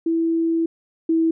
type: tone pair in turn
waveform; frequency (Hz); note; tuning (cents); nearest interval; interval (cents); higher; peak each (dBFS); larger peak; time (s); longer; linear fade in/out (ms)
sine; 329.6 / 326; E4 / E4; 0 / -19; unison; 19; first; -17 / -15; second; 0.06-0.66 / 1.09-1.31; first; 5
effects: none